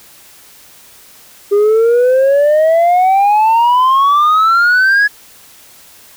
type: exponential sweep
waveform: sine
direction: up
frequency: 401.2 to 1691 Hz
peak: -4 dBFS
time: 1.51-5.08 s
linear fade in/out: 20 ms
effects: tanh soft clip ceiling -6 dBFS + white hiss -41 dBFS RMS until 6.16 s